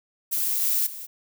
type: noise with level steps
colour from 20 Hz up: violet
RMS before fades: -25 / -23 / -37 dBFS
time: 0.31-1.07 s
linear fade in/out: 20 ms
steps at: 0.61 / 0.86 s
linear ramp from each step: 10 ms
effects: none